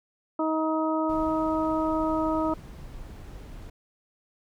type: harmonic tone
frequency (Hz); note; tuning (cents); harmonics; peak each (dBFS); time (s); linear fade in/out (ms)
316; D#4; +27; 1 / 2 / 3 / 4; -26 / -29 / -31 / -32; 0.39-2.54; 5
type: noise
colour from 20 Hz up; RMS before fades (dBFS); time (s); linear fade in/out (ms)
brown; -41; 1.09-3.7; 5
effects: none